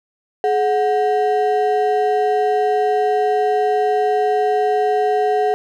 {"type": "ring-modulated tone", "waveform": "triangle", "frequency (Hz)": 579, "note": "D5", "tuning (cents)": -25, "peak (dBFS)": -9, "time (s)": [0.44, 5.54], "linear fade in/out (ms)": 0, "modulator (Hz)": 156, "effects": []}